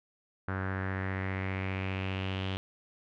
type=tone with low-pass filter sweep; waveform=sawtooth; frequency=95 Hz; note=F#2; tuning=46 cents sharp; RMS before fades=-34 dBFS; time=0.48-2.57 s; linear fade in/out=0 ms; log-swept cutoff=1500 to 3200 Hz; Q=4.4; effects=none